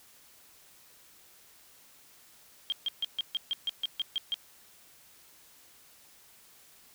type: tone bursts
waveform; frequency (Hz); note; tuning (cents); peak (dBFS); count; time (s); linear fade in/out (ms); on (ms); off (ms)
sine; 3208; G7; +39; -27; 11; 2.7-4.342; 0; 22; 140
effects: white hiss -58 dBFS RMS until 6.94 s